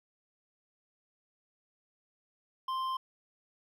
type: tone with hard clipping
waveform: sine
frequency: 1046.5 Hz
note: C6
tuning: in tune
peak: -33 dBFS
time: 2.68-2.97 s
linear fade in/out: 5 ms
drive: 7 dB
effects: none